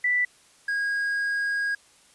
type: tone pair in turn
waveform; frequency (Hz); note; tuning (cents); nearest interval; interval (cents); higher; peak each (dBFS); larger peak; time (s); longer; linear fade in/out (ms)
sine / triangle; 1975.5 / 1637.3; B6 / G#6; 0 / -25; minor third; 325; first; -20 / -22; first; 0.04-0.25 / 0.68-1.75; second; 5
effects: white hiss -57 dBFS RMS until 2.14 s + resampled to 24000 Hz